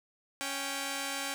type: tone pair together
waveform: 5% pulse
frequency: 277.2 / 784 Hz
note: C#4 / G5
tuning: 0 / 0 cents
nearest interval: octave + tritone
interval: 1800 cents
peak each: -25 dBFS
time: 0.41-1.34 s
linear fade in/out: 0 ms
effects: none